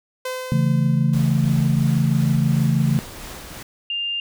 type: tone with exponential decay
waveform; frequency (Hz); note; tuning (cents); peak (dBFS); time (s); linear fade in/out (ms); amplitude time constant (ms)
sawtooth; 512; C5; -38; -20; 0.25-1.91; 5; 360
type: chord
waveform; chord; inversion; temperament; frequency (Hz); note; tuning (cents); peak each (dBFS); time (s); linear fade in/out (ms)
sine; A major; first; equal; 138.59 / 164.81 / 220; C#3 / E3 / A3; 0 / 0 / 0; -18 / -20 / -22; 0.52-2.99; 0
type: noise with tremolo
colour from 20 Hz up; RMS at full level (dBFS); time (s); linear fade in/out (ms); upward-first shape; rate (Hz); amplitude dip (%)
pink; -35; 1.13-3.63; 5; sine; 2.9; 25
type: tone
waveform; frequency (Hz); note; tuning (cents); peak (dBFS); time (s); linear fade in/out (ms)
sine; 2801; F7; +4; -22; 3.9-4.2; 2
effects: none